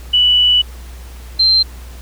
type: tone pair in turn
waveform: sine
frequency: 2960 / 4136 Hz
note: F#7 / C8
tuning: 0 / -21 cents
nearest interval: tritone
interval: 579 cents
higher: second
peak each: -8 dBFS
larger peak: neither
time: 0.13-0.62 / 1.39-1.63 s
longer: first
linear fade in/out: 10 ms
effects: added 61 Hz sine -30 dBFS peak until 2.01 s + pink hiss -41 dBFS RMS until 2.01 s